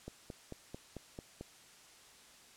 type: click train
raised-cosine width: 2 ms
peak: -30 dBFS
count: 7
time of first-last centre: 0.08-1.41 s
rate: 4.51 Hz
effects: white hiss -59 dBFS RMS until 2.56 s + low-pass 9000 Hz 12 dB/octave